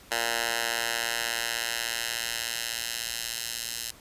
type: tone with high-pass filter sweep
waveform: 10% pulse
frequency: 116.54 Hz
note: A#2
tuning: in tune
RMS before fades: -31 dBFS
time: 0.11-3.91 s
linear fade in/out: 5 ms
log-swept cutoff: 1000 to 4300 Hz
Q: 0.7
effects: pink hiss -52 dBFS RMS until 4 s + resampled to 32000 Hz